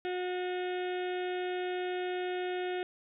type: harmonic tone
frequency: 362.8 Hz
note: F#4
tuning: 34 cents flat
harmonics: 1 / 2 / 4 / 5 / 6 / 7 / 8 / 9 / 10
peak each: -33 / -39 / -45 / -47 / -49 / -50 / -51 / -52 / -53 dBFS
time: 0.05-2.83 s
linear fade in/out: 0 ms
effects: none